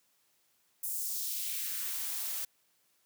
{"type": "noise with high-pass filter sweep", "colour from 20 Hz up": "blue", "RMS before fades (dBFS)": -36, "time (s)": [0.83, 2.45], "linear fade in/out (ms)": 5, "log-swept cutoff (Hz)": [9700, 370], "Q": 1.3, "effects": ["white hiss -72 dBFS RMS until 3.05 s", "high-pass 100 Hz 12 dB/octave"]}